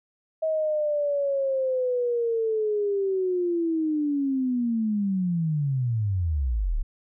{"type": "linear sweep", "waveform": "sine", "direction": "down", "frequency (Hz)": [640, 30.12], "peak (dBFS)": -22, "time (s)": [0.42, 6.83], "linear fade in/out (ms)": 10, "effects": []}